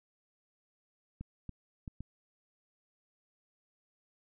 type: clicks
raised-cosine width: 5 ms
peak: -29 dBFS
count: 4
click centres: 1.21 / 1.493 / 1.878 / 2.006 s
effects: none